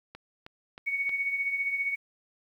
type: click train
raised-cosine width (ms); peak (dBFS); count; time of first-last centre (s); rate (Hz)
0.3; -27; 4; 0.15-1.093; 3.18
type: tone with tremolo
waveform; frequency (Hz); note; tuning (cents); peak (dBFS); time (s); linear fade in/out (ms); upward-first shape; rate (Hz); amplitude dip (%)
sine; 2228; C#7; +8; -24; 0.86-1.96; 20; triangle; 15; 65
effects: 10-bit